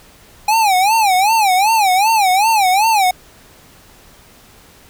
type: tone with vibrato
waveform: square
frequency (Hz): 815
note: G#5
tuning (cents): -33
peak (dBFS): -11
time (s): 0.48-3.11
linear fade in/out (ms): 5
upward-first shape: sine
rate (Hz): 2.6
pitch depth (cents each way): 190
effects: pink hiss -45 dBFS RMS until 4.89 s